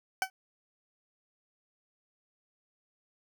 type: tone with exponential decay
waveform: 20% pulse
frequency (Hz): 760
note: F#5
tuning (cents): +46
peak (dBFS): -18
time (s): 0.22-0.3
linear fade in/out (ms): 1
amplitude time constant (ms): 17
effects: none